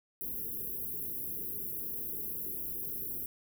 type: band-stop noise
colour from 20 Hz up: white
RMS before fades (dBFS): -38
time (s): 0.21-3.26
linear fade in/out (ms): 0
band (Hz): 470 to 11000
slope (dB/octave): 96
effects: none